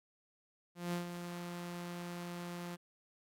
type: tone with ADSR envelope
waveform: sawtooth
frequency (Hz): 174.61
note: F3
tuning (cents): 0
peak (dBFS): -30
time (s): 0.75-2.77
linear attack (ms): 180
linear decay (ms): 120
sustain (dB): -8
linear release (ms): 30
effects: AAC 48 kbps